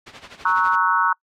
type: noise with tremolo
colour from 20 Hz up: white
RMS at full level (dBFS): -32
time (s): 0.06-0.76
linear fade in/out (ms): 10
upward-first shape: sine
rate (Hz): 12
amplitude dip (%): 75
type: chord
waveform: sine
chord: F# dominant seventh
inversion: first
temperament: equal with one note detuned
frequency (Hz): 932.3 / 1108.7 / 1298.9 / 1480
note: A#5 / C#6 / E6 / F#6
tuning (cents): 0 / 0 / -26 / 0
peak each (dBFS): -21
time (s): 0.45-1.13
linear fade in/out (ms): 5
effects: noise-tail reverb RT60 0.1 s tail -26 dB re dry + low-pass 3000 Hz 12 dB/octave